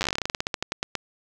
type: slowing click train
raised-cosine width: 0.2 ms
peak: -8 dBFS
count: 22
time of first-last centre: 0.01-0.953 s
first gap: 9 ms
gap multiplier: 1.14
effects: none